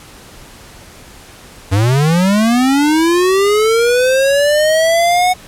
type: linear sweep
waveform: square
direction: up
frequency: 92.5 to 739 Hz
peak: -10 dBFS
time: 1.71-5.34 s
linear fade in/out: 20 ms
effects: pink hiss -38 dBFS RMS until 5.47 s + low-pass 12000 Hz 12 dB/octave